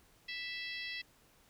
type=harmonic tone with a mistuned harmonic; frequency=659.3 Hz; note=E5; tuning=in tune; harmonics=3 / 4 / 5 / 6 / 7 / 8; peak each=-43 / -45 / -47 / -49 / -50 / -51 dBFS; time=0.28-1.02 s; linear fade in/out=10 ms; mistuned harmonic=6; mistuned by=+30 cents; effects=pink hiss -66 dBFS RMS until 1.49 s